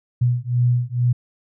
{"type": "beating tone pair", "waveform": "sine", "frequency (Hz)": [121.3, 123.5], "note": ["B2", "B2"], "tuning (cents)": [-31, 0], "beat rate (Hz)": 2.2, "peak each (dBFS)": -19, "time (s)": [0.21, 1.13], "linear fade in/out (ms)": 10, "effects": []}